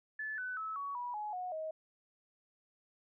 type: tone with pitch steps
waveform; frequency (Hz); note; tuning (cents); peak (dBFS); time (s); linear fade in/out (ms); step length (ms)
sine; 1735 / 1501.7 / 1299.8 / 1125 / 973.7 / 842.8 / 729.5 / 631.4; A6 / F#6 / E6 / C#6 / B5 / G#5 / F#5 / D#5; -25 / +25 / -25 / +25 / -25 / +25 / -25 / +25; -37; 0.19-1.71; 5; 190
effects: none